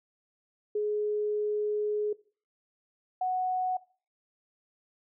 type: tone pair in turn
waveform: sine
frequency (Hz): 420 / 739.4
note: G#4 / F#5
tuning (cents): +19 / -1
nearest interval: minor seventh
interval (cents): 980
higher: second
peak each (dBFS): -26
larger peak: neither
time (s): 0.75-2.13 / 3.21-3.77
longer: first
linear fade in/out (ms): 5
effects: noise-tail reverb RT60 0.4 s tail -20 dB re dry